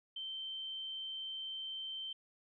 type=tone; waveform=sine; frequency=3112 Hz; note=G7; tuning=13 cents flat; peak=-40 dBFS; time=0.16-2.13 s; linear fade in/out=5 ms; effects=none